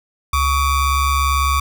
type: ring-modulated tone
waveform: square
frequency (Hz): 596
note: D5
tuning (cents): +25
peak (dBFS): -12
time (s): 0.33-1.6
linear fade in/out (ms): 5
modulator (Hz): 527
effects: none